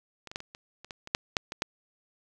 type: clicks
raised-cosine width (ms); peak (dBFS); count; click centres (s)
0.2; -25 / -24 / -15 / -25 / -27 / -28 / -22 / -24 / -7 / -7 / -19 / -10; 12; 0.273 / 0.315 / 0.359 / 0.404 / 0.549 / 0.846 / 0.908 / 1.074 / 1.149 / 1.368 / 1.521 / 1.621
effects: none